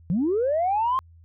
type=linear sweep; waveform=sine; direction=up; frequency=154.8 to 1072 Hz; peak=-19 dBFS; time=0.1-0.99 s; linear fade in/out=0 ms; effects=tanh soft clip ceiling -16 dBFS + added 83 Hz sine -48 dBFS peak until 1.24 s

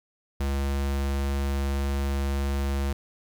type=tone; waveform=square; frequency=69.3 Hz; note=C#2; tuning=in tune; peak=-25 dBFS; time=0.4-2.93 s; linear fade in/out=5 ms; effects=10-bit

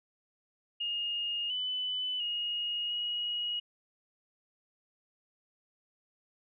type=tone with pitch steps; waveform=sine; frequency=2846 / 3001 / 2872 / 2896 Hz; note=F7 / F#7 / F7 / F#7; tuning=+32 / +24 / +48 / -38 cents; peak=-31 dBFS; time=0.8-3.6 s; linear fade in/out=10 ms; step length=700 ms; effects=none

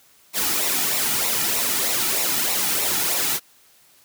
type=noise with flanger; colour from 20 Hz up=white; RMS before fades=-22 dBFS; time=0.33-3.4 s; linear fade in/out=50 ms; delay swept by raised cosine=0.62 to 1.92 ms; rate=3.2 Hz; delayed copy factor=-0.6; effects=white hiss -55 dBFS RMS until 4.04 s + high-pass 60 Hz 12 dB/octave

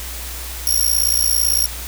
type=tone with amplitude modulation; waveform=5% pulse; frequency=5588 Hz; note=F8; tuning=in tune; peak=-5 dBFS; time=0.67-1.66 s; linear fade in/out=2 ms; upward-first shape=sine; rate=57.9 Hz; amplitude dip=90%; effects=added 60 Hz sine -30 dBFS peak until 1.87 s + white hiss -31 dBFS RMS until 1.87 s

